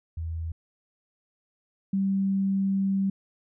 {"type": "tone pair in turn", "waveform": "sine", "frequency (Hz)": [81.8, 194.55], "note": ["E2", "G3"], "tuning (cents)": [-13, -13], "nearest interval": "octave + minor third", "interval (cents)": 1500, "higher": "second", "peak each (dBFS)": [-29, -22], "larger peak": "second", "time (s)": [[0.17, 0.52], [1.93, 3.1]], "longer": "second", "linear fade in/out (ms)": 5, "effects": []}